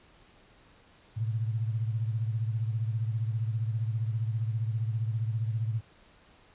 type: beating tone pair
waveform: sine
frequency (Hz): 110 / 125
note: A2 / B2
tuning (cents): 0 / +21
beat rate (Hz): 15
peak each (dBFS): -28 / -35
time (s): 1.16-5.81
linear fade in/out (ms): 20
effects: pink hiss -59 dBFS RMS until 6.54 s + resampled to 8000 Hz